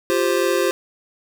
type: chord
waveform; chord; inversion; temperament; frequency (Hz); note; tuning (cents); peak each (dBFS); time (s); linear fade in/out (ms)
square; F suspended second; none; just; 349.2 / 392.9 / 523.8; F4 / G4 / C5; 0 / +4 / +2; -22 / -22 / -22; 0.1-0.71; 0
effects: none